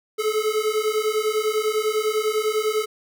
square beating tone pair, 425.7 / 435.7 Hz, G#4 / A4, +43 / -17 cents, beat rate 10 Hz, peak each -24 dBFS, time 0.18-2.86 s, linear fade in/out 20 ms, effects none

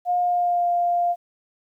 sine tone with pitch glide, 713 to 699.1 Hz, F5 to F5, +36 to +2 cents, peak -18 dBFS, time 0.05-1.16 s, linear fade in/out 50 ms, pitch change -34 cents, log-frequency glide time 0.18-0.68 s, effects 10-bit

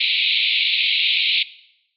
white band-pass noise, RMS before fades -19 dBFS, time 0-1.43 s, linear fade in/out 5 ms, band 2200 to 4100 Hz, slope 96 dB/octave, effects noise-tail reverb RT60 0.8 s tail -18 dB re dry

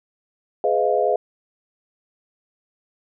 sine chord, F half-diminished seventh, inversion first, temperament just, 419.1 / 502.9 / 628.6 / 698.5 Hz, Ab4 / Cb5 / Eb5 / F5, +16 / +31 / +18 / 0 cents, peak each -22 dBFS, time 0.64-1.16 s, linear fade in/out 2 ms, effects none

